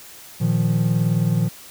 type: chord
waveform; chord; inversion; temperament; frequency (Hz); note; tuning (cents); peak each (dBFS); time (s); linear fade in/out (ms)
triangle; Bb suspended fourth; none; just; 116.54 / 155.39 / 174.81; Bb2 / Eb3 / F3; 0 / -2 / +2; -19; 0.4-1.49; 20
effects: white hiss -42 dBFS RMS until 1.7 s